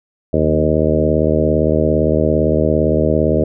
harmonic tone with a mistuned harmonic, 77.6 Hz, D#2, 4 cents flat, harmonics 1 / 2 / 3 / 4 / 5 / 6 / 7 / 8, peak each -20 / -20 / -20 / -20 / -20 / -20 / -20 / -20 dBFS, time 0.33-3.44 s, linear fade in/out 5 ms, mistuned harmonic 2, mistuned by -24 cents, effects none

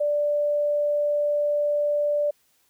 sine tone, 587.3 Hz, D5, in tune, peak -20 dBFS, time 0-2.31 s, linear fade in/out 10 ms, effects white hiss -65 dBFS RMS until 2.69 s

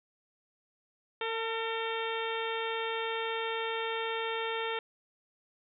harmonic tone with a mistuned harmonic, 453.1 Hz, A#4, 49 cents flat, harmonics 1 / 2 / 3 / 4 / 5 / 6 / 7 / 8, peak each -35 / -38 / -40 / -41 / -42 / -43 / -43 / -44 dBFS, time 1.21-4.79 s, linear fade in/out 2 ms, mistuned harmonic 2, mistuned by -19 cents, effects none

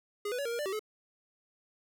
square tone with pitch steps, 412.3 / 494.1 / 565 / 466.3 / 472.4 / 591 / 384.1 / 429.3 Hz, G#4 / B4 / C#5 / A#4 / A#4 / D5 / G4 / A4, -13 / +1 / +33 / +1 / +23 / +11 / -35 / -43 cents, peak -33 dBFS, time 0.25-0.794 s, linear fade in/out 5 ms, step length 68 ms, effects none

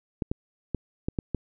clicks, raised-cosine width 3 ms, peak -14 dBFS, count 6, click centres 0.222 / 0.315 / 0.747 / 1.085 / 1.188 / 1.347 s, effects none

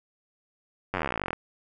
slowing click train, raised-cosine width 0.5 ms, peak -13 dBFS, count 25, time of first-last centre 0.94-1.331 s, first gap 10 ms, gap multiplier 1.04, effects none

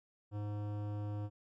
sine tone with hard clipping, 103.83 Hz, G#2, in tune, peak -39 dBFS, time 0.31-1.3 s, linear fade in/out 50 ms, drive 16 dB, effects none

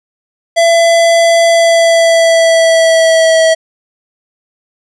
square tone with pitch glide, 671 to 647 Hz, E5 to E5, +31 to -32 cents, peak -6 dBFS, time 0.56-3.55 s, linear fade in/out 20 ms, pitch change -63 cents, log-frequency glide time 1.49-3.43 s, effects resampled to 22050 Hz + 8-bit

